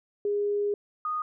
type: tone pair in turn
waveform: sine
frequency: 410 / 1236.4 Hz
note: G#4 / D#6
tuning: -22 / -11 cents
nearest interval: octave + perfect fifth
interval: 1911 cents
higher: second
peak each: -24 / -27 dBFS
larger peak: first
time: 0.25-0.74 / 1.05-1.22 s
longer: first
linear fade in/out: 2 ms
effects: none

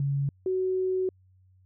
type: tone pair in turn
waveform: sine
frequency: 139.8 / 373.2 Hz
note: C#3 / F#4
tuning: +15 / +15 cents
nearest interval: octave + perfect fourth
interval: 1700 cents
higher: second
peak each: -24 dBFS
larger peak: neither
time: 0-0.29 / 0.46-1.09 s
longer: second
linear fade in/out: 2 ms
effects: added 93 Hz sine -57 dBFS peak until 1.65 s

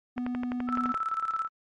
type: tone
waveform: triangle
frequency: 246.9 Hz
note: B3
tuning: in tune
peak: -27 dBFS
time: 0.16-0.93 s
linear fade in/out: 20 ms
type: click train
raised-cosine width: 0.5 ms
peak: -20 dBFS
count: 10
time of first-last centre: 0.18-0.943 s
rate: 11.8 Hz
type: tone with tremolo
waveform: sine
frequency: 1318.5 Hz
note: E6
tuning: in tune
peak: -25 dBFS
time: 0.67-1.49 s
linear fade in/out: 50 ms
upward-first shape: square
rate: 18 Hz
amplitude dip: 65%
effects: MP3 48 kbps

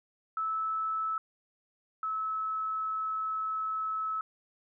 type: tone pair in turn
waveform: sine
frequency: 1307 / 1298 Hz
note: E6 / E6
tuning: -15 / -27 cents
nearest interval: unison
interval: 12 cents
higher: first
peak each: -29 / -30 dBFS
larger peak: first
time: 0.37-1.18 / 2.03-4.21 s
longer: second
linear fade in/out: 2 ms
effects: none

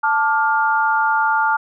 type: chord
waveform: sine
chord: D minor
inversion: second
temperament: just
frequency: 881 / 1174.7 / 1409.6 Hz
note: A5 / D6 / F6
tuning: +2 / 0 / +16 cents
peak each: -17 / -23 / -18 dBFS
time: 0.03-1.57 s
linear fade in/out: 10 ms
effects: none

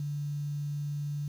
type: tone with quantisation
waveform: sine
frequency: 145.5 Hz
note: D3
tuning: 16 cents flat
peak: -31 dBFS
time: 0-1.28 s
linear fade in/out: 2 ms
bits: 9
effects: none

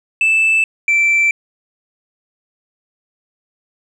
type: tone pair in turn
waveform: sine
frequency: 2637 / 2337 Hz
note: E7 / D7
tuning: 0 / -9 cents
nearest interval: major second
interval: 209 cents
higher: first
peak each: -8 / -8 dBFS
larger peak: neither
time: 0.21-0.64 / 0.88-1.31 s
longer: neither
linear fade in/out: 2 ms
effects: tanh soft clip ceiling -9 dBFS

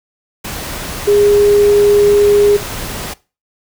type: tone in noise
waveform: sine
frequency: 410 Hz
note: G#4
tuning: 22 cents flat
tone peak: -7 dBFS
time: 1.07-2.57 s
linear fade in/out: 10 ms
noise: pink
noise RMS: -24 dBFS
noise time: 0.44-3.14 s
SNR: +14 dB
effects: noise-tail reverb RT60 0.3 s tail -20 dB re dry

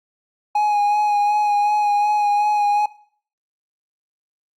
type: tone with vibrato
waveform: triangle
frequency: 830.6 Hz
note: G#5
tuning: in tune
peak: -13 dBFS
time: 0.55-2.86 s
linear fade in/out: 5 ms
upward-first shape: sine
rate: 2.7 Hz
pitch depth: 21 cents each way
effects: noise-tail reverb RT60 0.5 s tail -18 dB re dry + Opus 48 kbps

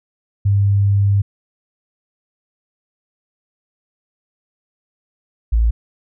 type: tone pair in turn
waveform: sine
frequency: 100 / 56.28 Hz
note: G2 / A1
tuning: +35 / +40 cents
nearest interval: minor seventh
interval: 995 cents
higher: first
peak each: -11 dBFS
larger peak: neither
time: 0.45-1.22 / 5.52-5.71 s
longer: first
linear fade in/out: 10 ms
effects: none

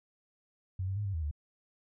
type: tone with pitch steps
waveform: sine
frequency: 93.3 / 96.3 / 103.9 / 98.3 / 80.5 / 73.9 Hz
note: F#2 / G2 / G#2 / G2 / E2 / D2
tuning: +15 / -30 / +1 / +5 / -41 / +11 cents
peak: -31 dBFS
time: 0.79-1.312 s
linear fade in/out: 5 ms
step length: 87 ms
effects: none

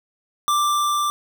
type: tone with level ramp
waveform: square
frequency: 1179 Hz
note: D6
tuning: 6 cents sharp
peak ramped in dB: -17 to -20 dBFS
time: 0.48-1.1 s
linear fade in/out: 0 ms
effects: none

